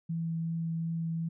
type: tone with vibrato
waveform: sine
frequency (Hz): 164.81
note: E3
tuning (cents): 0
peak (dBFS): -30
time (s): 0.09-1.29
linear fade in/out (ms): 10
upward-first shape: triangle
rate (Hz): 2.7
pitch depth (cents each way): 9
effects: none